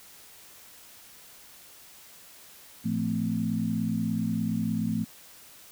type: tone cluster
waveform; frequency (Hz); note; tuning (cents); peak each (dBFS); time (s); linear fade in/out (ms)
sine; 110.4 / 170.9 / 221 / 257.8; A2 / F3 / A3 / C4; +6 / -37 / +8 / -26; -35 / -31 / -28 / -34; 2.84-5.05; 20
effects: white hiss -51 dBFS RMS until 5.71 s

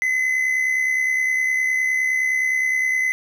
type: tone with amplitude modulation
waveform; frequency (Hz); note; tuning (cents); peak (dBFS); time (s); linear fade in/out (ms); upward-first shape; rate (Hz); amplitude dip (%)
triangle; 2033; B6; +50; -14; 0.02-3.12; 0; sine; 69.7; 45
effects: none

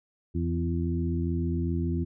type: harmonic tone with a mistuned harmonic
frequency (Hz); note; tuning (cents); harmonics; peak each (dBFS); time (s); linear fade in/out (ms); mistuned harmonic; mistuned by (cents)
85; F2; -46; 1 / 2 / 3 / 4; -28 / -31 / -33 / -34; 0.34-2.05; 20; 2; -22
effects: none

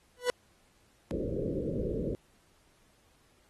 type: tone with exponential growth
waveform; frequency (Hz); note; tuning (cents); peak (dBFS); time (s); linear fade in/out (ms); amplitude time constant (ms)
40% pulse; 493.4; B4; -2; -21; 0.17-0.3; 0; 27
type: low-pass noise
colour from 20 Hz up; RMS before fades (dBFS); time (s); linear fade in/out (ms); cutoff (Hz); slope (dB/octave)
white; -33; 1.11-2.15; 0; 550; 96
effects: pink hiss -67 dBFS RMS until 3.49 s + AAC 32 kbps

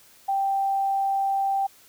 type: tone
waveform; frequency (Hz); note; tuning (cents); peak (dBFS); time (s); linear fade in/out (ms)
sine; 784; G5; 0; -21; 0.28-1.67; 10
effects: white hiss -54 dBFS RMS until 1.88 s

